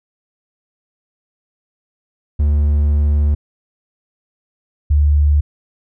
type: tone pair in turn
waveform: triangle / sine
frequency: 73.42 / 73.42 Hz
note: D2 / D2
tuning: 0 / 0 cents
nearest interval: unison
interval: 0 cents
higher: neither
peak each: -9 dBFS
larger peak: neither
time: 2.39-3.35 / 4.9-5.41 s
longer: first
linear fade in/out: 10 ms
effects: none